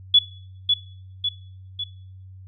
sine tone with echo, 3410 Hz, G#7, 45 cents sharp, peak -10 dBFS, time 0.14-0.19 s, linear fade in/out 5 ms, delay 550 ms, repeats 3, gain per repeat -5 dB, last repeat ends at 1.84 s, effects noise-tail reverb RT60 0.7 s tail -22 dB re dry + added 94 Hz sine -40 dBFS peak until 2.47 s

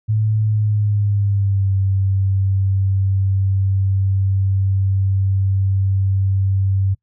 sine tone with pitch glide, 108 to 96.77 Hz, A2 to G2, -32 to -22 cents, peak -14 dBFS, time 0.08-6.95 s, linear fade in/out 20 ms, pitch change -190 cents, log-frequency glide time 0.41-1.73 s, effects noise-tail reverb RT60 0.1 s tail -22 dB re dry

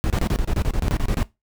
brown noise bursts, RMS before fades -20 dBFS, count 14, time 0.04-1.23 s, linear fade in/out 0 ms, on 59 ms, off 28 ms, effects noise-tail reverb RT60 0.2 s tail -19 dB re dry

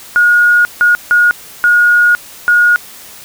sine tone bursts at uneven times, 1440 Hz, F#6, 47 cents flat, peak -5 dBFS, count 5, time 0.16-0.65 / 0.81-0.95 / 1.11-1.31 / 1.64-2.15 / 2.48-2.76 s, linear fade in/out 0 ms, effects white hiss -34 dBFS RMS until 3.24 s

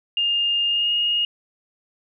sine tone with pitch glide, 2820 to 2858 Hz, F7 to F7, +16 to +39 cents, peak -18 dBFS, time 0.17-1.25 s, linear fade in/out 2 ms, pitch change +23 cents, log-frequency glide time 0.67-0.92 s, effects none

